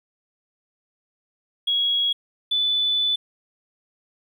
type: tone pair in turn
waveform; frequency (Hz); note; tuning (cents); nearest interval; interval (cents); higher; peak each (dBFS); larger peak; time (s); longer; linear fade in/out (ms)
triangle; 3322 / 3489; G#7 / A7; 0 / -15; minor second; 85; second; -15; neither; 1.67-2.13 / 2.51-3.16; second; 10
effects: tanh soft clip ceiling -17 dBFS